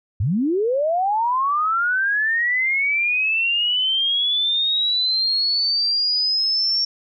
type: linear sweep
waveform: sine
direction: up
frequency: 82.41 to 5500 Hz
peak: -17 dBFS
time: 0.2-6.85 s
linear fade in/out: 5 ms
effects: none